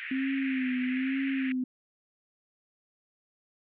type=band-pass noise; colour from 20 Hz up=pink; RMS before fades=-39 dBFS; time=0-1.52 s; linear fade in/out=0 ms; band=1700 to 2600 Hz; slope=48 dB/octave
type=tone with vibrato; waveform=sine; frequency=261.6 Hz; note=C4; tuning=in tune; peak=-27 dBFS; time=0.11-1.64 s; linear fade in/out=5 ms; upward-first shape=sine; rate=1.1 Hz; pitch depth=63 cents each way
effects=none